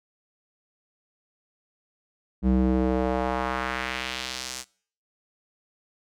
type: tone with band-pass filter sweep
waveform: square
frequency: 63.7 Hz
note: C2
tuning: 46 cents flat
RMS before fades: -26 dBFS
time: 2.42-4.65 s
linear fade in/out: 50 ms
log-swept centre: 190 to 7500 Hz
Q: 1.3
effects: noise-tail reverb RT60 0.5 s tail -23 dB re dry